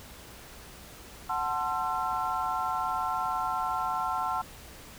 sine chord, F# half-diminished seventh, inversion none, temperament equal with one note detuned, 740 / 880 / 1046.5 / 1351.7 Hz, F#5 / A5 / C6 / E6, 0 / 0 / 0 / +43 cents, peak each -33 dBFS, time 1.29-4.42 s, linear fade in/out 10 ms, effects added 60 Hz sine -55 dBFS peak until 4.98 s + pink hiss -48 dBFS RMS until 4.98 s

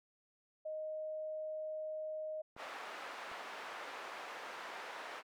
sine tone, 622.3 Hz, D#5, in tune, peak -39 dBFS, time 0.65-2.42 s, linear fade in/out 10 ms
white band-pass noise, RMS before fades -47 dBFS, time 2.56-5.23 s, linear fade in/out 50 ms, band 540 to 1600 Hz, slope 12 dB/octave
clicks, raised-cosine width 1 ms, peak -38 / -40 dBFS, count 2, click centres 2.565 / 3.316 s
effects none

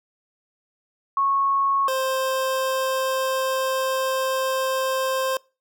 sine / 25% pulse tone pair in turn, 1100 / 525.6 Hz, C#6 / C5, -14 / +8 cents, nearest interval octave + minor second, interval 1278 cents, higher first, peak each -18 dBFS, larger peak neither, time 1.17-1.88 / 1.88-5.37 s, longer second, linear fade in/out 2 ms, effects noise-tail reverb RT60 0.3 s tail -24 dB re dry

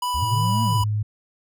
square tone with vibrato, 985 Hz, B5, 5 cents flat, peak -23 dBFS, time 0.02-0.84 s, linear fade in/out 5 ms, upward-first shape triangle, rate 3.1 Hz, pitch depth 11 cents each way
triangle linear two-way sweep, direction up then down, 61.5 to 233.1 to 61.5 Hz, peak -23 dBFS, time 0.14-0.84 s, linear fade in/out 10 ms, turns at 0.63 s
sine tone with pitch glide, 110.3 to 105.75 Hz, A2 to G#2, +5 to +32 cents, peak -20 dBFS, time 0.22-1.03 s, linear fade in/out 10 ms, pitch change -73 cents, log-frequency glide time 0.73-0.81 s
effects none

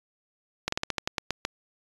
slowing click train, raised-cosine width 0.2 ms, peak -9 dBFS, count 10, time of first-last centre 0.68-1.451 s, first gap 44 ms, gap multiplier 1.16, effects resampled to 24000 Hz

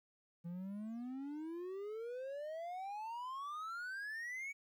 triangle exponential sweep, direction up, 167.3 to 2271 Hz, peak -40 dBFS, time 0.44-4.53 s, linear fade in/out 20 ms, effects 13-bit

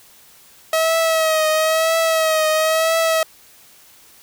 sawtooth tone with vibrato, 639 Hz, D#5, 46 cents sharp, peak -11 dBFS, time 0.73-3.23 s, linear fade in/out 2 ms, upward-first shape triangle, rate 1 Hz, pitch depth 47 cents each way, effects white hiss -48 dBFS RMS until 4.22 s

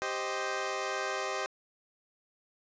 15% pulse chord, C minor, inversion second, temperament equal, 392 / 523.3 / 622.3 Hz, G4 / C5 / Eb5, 0 / 0 / 0 cents, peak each -30 dBFS, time 0.02-1.46 s, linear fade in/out 0 ms, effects resampled to 16000 Hz + 10-bit

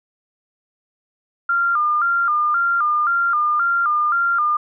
sine tone with vibrato, 1293 Hz, E6, 34 cents flat, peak -15 dBFS, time 1.49-4.57 s, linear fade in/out 5 ms, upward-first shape square, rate 1.9 Hz, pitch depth 120 cents each way, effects none

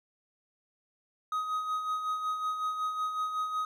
triangle tone with tremolo, 1257 Hz, D#6, 17 cents sharp, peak -26 dBFS, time 1.32-3.65 s, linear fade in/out 2 ms, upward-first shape sine, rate 5.4 Hz, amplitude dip 50%, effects none

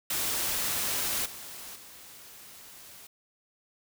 white noise with level steps, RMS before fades -30 / -43 / -49 dBFS, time 0.1-3.07 s, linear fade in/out 5 ms, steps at 1.25 / 1.75 s, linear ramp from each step 10 ms, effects none

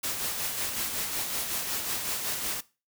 white noise with tremolo, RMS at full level -30 dBFS, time 0.03-2.61 s, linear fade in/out 10 ms, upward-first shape sine, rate 5.4 Hz, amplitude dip 40%, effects noise-tail reverb RT60 0.3 s tail -19 dB re dry

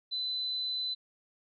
sine tone, 4016 Hz, B7, 28 cents sharp, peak -31 dBFS, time 0.11-0.95 s, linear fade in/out 20 ms, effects none

